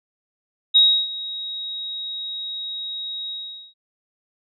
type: tone with ADSR envelope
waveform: sine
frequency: 3793 Hz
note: A#7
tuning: 29 cents sharp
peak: -9 dBFS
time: 0.74-3.74 s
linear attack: 21 ms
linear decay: 310 ms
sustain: -18 dB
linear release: 440 ms
effects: none